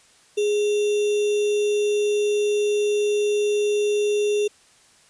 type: tone with sample-and-hold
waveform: sine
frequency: 415.3 Hz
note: G#4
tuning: in tune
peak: -18 dBFS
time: 0.37-4.48 s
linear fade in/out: 10 ms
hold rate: 3150 Hz
effects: white hiss -55 dBFS RMS until 5.09 s + resampled to 22050 Hz